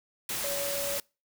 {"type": "tone in noise", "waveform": "sine", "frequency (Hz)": 565, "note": "C#5", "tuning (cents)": 33, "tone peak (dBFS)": -33, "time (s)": [0.44, 0.98], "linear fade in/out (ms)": 2, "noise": "white", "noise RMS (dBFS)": -33, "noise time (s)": [0.29, 1], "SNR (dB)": -3, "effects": ["noise-tail reverb RT60 0.3 s tail -26 dB re dry"]}